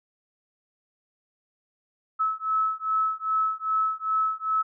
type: beating tone pair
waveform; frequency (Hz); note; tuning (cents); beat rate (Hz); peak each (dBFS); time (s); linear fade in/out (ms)
sine; 1297 / 1299.5; E6 / E6; -28 / -25; 2.5; -26; 2.19-4.63; 20
effects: none